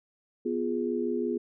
sine chord, F diminished, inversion second, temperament equal, 246.9 / 349.2 / 415.3 Hz, Cb4 / F4 / Ab4, 0 / 0 / 0 cents, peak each -31 dBFS, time 0.45-1.38 s, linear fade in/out 10 ms, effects none

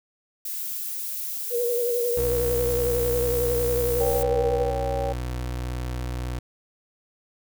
violet noise, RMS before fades -31 dBFS, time 0.45-4.23 s, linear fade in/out 5 ms
sine tone with vibrato, 479.4 Hz, A#4, 48 cents sharp, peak -22 dBFS, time 1.5-4.72 s, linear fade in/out 50 ms, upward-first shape triangle, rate 11 Hz, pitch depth 48 cents each way
30% pulse tone, 61.74 Hz, B1, in tune, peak -25 dBFS, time 2.17-6.39 s, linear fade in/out 5 ms
sine chord, G diminished, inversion first, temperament equal, 466.2 / 554.4 / 784 Hz, Bb4 / Db5 / G5, 0 / 0 / 0 cents, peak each -32 / -28 / -30 dBFS, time 4-5.13 s, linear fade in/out 10 ms
effects none

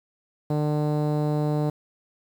sawtooth tone with low-pass filter, 150 Hz, D3, 37 cents sharp, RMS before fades -24 dBFS, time 0.5-1.7 s, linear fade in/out 5 ms, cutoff 690 Hz, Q 1.3, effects 8-bit

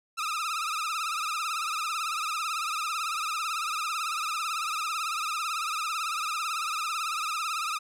sawtooth tone with vibrato, 1277 Hz, D#6, 45 cents sharp, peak -25 dBFS, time 0.17-7.79 s, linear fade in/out 20 ms, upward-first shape triangle, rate 18 Hz, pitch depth 130 cents each way, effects low-pass 11000 Hz 12 dB/octave

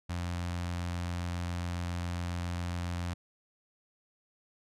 sawtooth tone with notch filter, 87.31 Hz, F2, in tune, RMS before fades -35 dBFS, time 0.09-3.14 s, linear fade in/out 10 ms, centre 400 Hz, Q 1.2, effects low-pass 9000 Hz 12 dB/octave

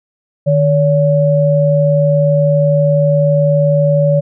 sine tone pair together, 152 / 569.1 Hz, D#3 / C#5, -40 / +45 cents, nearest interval octave + major seventh, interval 2285 cents, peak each -11 dBFS, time 0.46-4.21 s, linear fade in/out 20 ms, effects none

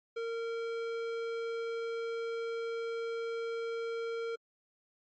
sine tone with tanh clipping, 460 Hz, A#4, 23 cents flat, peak -36 dBFS, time 0.16-4.36 s, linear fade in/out 10 ms, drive 16 dB, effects MP3 32 kbps

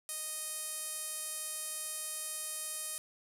sawtooth tone with band-pass filter, 622.3 Hz, D#5, in tune, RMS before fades -40 dBFS, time 0.09-2.98 s, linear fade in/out 0 ms, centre 10000 Hz, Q 2.8, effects none

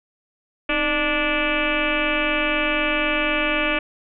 sine tone with frequency modulation, 1462 Hz, F#6, 21 cents flat, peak -18 dBFS, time 0.69-3.79 s, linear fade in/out 5 ms, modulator 288 Hz, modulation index 4.7, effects none

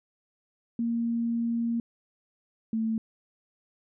sine tone pair in turn, 232.8 / 222.9 Hz, A#3 / A3, -2 / +23 cents, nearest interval minor second, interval 75 cents, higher first, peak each -25 dBFS, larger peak neither, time 0.79-1.8 / 2.73-2.98 s, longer first, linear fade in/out 2 ms, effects none

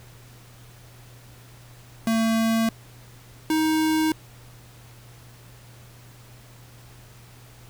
square tone pair in turn, 225.2 / 314.4 Hz, A3 / D#4, +40 / +18 cents, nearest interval tritone, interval 578 cents, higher second, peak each -20 dBFS, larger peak neither, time 2.07-2.69 / 3.5-4.12 s, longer neither, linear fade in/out 2 ms, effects added 120 Hz sine -47 dBFS peak until 7.69 s + pink hiss -51 dBFS RMS until 7.69 s

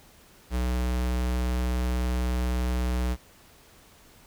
square tone, 61.8 Hz, B1, 2 cents sharp, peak -25 dBFS, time 0.5-3.17 s, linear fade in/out 50 ms, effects pink hiss -55 dBFS RMS until 4.26 s

